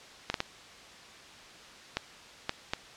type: clicks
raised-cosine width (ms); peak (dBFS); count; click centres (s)
0.2; -11; 6; 0.3 / 0.342 / 0.404 / 1.97 / 2.494 / 2.735
effects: white hiss -50 dBFS RMS until 2.96 s + low-pass 5000 Hz 12 dB/octave